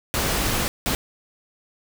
pink noise bursts at uneven times, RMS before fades -23 dBFS, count 2, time 0.14-0.68 / 0.86-0.95 s, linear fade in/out 0 ms, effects none

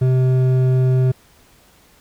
sine tone with hard clipping, 128.9 Hz, C3, 26 cents flat, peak -14 dBFS, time 0.01-1.12 s, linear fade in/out 10 ms, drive 8 dB, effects pink hiss -52 dBFS RMS until 2 s

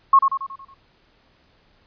sine tone with echo, 1088 Hz, C#6, 33 cents flat, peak -8 dBFS, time 0.13-0.19 s, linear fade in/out 5 ms, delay 92 ms, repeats 6, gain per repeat -6 dB, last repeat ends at 0.742 s, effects pink hiss -59 dBFS RMS until 1.86 s + resampled to 11025 Hz

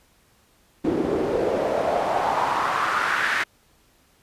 pink noise with band-pass filter sweep, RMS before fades -23 dBFS, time 0.84-3.44 s, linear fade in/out 10 ms, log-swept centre 320 to 1800 Hz, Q 3.1, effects pink hiss -60 dBFS RMS until 4.22 s + resampled to 32000 Hz

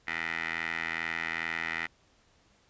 15% pulse tone with band-pass filter, 82.41 Hz, E2, in tune, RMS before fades -34 dBFS, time 0.07-1.87 s, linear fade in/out 10 ms, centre 2000 Hz, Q 4.6, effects pink hiss -65 dBFS RMS until 2.69 s + resampled to 16000 Hz

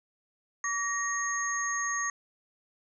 sine tone cluster, 1143 / 1873 / 6500 Hz, D6 / A#6 / G#8, -47 / +8 / -38 cents, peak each -33 / -32 / -33 dBFS, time 0.64-2.1 s, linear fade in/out 2 ms, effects none

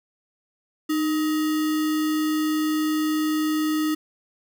sine tone with sample-and-hold, 308.5 Hz, D#4, 15 cents flat, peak -20 dBFS, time 0.89-3.95 s, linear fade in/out 10 ms, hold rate 1575 Hz, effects none

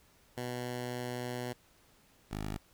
10% pulse tone pair in turn, 123.47 / 51.91 Hz, B2 / G#1, 0 / 0 cents, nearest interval octave + minor third, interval 1500 cents, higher first, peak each -28 dBFS, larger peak neither, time 0.37-1.53 / 2.31-2.58 s, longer first, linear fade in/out 5 ms, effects pink hiss -65 dBFS RMS until 2.73 s

